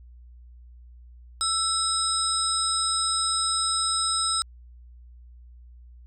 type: tone cluster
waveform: sine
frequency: 1332 / 3825 / 5100 / 8260 Hz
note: E6 / A#7 / D#8 / C9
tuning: +18 / +44 / +42 / -23 cents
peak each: -28 / -30 / -28 / -27 dBFS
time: 1.41-4.42 s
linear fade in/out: 0 ms
effects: added 60 Hz sine -45 dBFS peak until 6.06 s